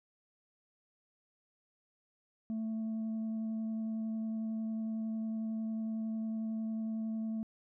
sine tone with vibrato, 221.5 Hz, A3, 12 cents sharp, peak -31 dBFS, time 2.5-7.43 s, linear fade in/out 0 ms, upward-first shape triangle, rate 11 Hz, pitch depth 10 cents each way, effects tanh soft clip ceiling -33 dBFS

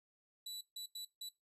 sawtooth tone bursts at uneven times, 3951 Hz, B7, in tune, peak -40 dBFS, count 4, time 0.46-0.61 / 0.76-0.86 / 0.95-1.05 / 1.21-1.29 s, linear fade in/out 5 ms, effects noise-tail reverb RT60 0.2 s tail -19 dB re dry + resampled to 32000 Hz

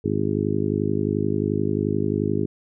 harmonic tone, 51.4 Hz, G#1, 17 cents flat, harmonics 2 / 3 / 4 / 5 / 6 / 7 / 8, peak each -28 / -28 / -28 / -28 / -28 / -28 / -28 dBFS, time 0.04-2.46 s, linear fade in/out 10 ms, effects none

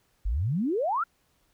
sine exponential sweep, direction up, 43.65 to 1449 Hz, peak -24 dBFS, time 0.25-1.04 s, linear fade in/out 10 ms, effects pink hiss -69 dBFS RMS until 1.53 s

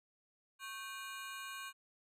25% pulse ring-modulated tone, 1326 Hz, E6, 10 cents sharp, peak -37 dBFS, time 0.59-1.73 s, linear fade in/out 50 ms, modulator 230 Hz, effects resampled to 32000 Hz

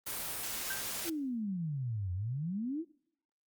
white noise, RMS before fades -38 dBFS, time 0.06-1.1 s, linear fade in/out 10 ms
sine tone with exponential decay, 1568 Hz, G6, in tune, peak -33 dBFS, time 0.7-0.89 s, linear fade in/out 5 ms, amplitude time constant 41 ms
sine exponential two-way sweep, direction down then up, 351.3 to 87.31 to 351.3 Hz, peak -33 dBFS, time 1.04-2.85 s, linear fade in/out 50 ms, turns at 2.13 s
effects noise-tail reverb RT60 0.7 s tail -24 dB re dry + Opus 32 kbps

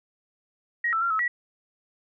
sine tone with pitch steps, 1891 / 1326 / 1378 / 1293 / 1933 Hz, A#6 / E6 / F6 / E6 / B6, +24 / +10 / -24 / -34 / -38 cents, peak -22 dBFS, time 0.84-1.28 s, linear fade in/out 5 ms, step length 88 ms, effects none

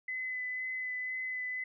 sine tone with vibrato, 2017 Hz, B6, 36 cents sharp, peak -34 dBFS, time 0.08-1.64 s, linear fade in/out 5 ms, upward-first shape sine, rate 2 Hz, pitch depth 12 cents each way, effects none

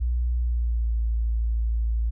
sine tone with pitch glide, 60.2 to 56.49 Hz, B1 to A1, -44 to +46 cents, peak -21 dBFS, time 0-2.11 s, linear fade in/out 20 ms, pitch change -110 cents, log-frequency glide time 0.38-0.94 s, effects none

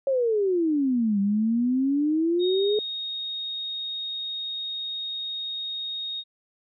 sine exponential two-way sweep, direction down then up, 555 to 196 to 428.6 Hz, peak -20 dBFS, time 0.07-2.79 s, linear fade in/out 2 ms, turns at 1.2 s
sine tone, 3729 Hz, A#7, in tune, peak -29 dBFS, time 2.39-6.24 s, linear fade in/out 50 ms
effects none

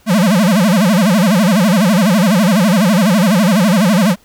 square tone with vibrato, 196 Hz, G3, in tune, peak -9 dBFS, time 0.06-4.16 s, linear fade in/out 50 ms, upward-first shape sine, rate 12 Hz, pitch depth 250 cents each way, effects pink hiss -50 dBFS RMS until 4.24 s

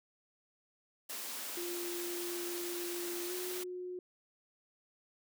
white high-pass noise, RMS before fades -42 dBFS, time 1.09-3.64 s, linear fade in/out 10 ms, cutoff 200 Hz, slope 96 dB/octave
sine tone with pitch glide, 349.2 to 362.1 Hz, F4 to F#4, 0 to -37 cents, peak -39 dBFS, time 1.57-3.99 s, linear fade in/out 2 ms, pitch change +63 cents, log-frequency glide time 3.26-3.33 s
effects none

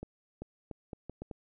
accelerating click train, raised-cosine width 2 ms, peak -27 dBFS, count 7, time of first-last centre 0.03-1.312 s, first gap 390 ms, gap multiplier 0.75, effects none

